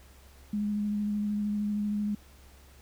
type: tone with vibrato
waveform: sine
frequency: 207.7 Hz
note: G#3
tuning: in tune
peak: -27 dBFS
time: 0.53-2.15 s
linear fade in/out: 5 ms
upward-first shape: square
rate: 13 Hz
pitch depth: 12 cents each way
effects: added 68 Hz sine -53 dBFS peak until 2.81 s + pink hiss -58 dBFS RMS until 2.81 s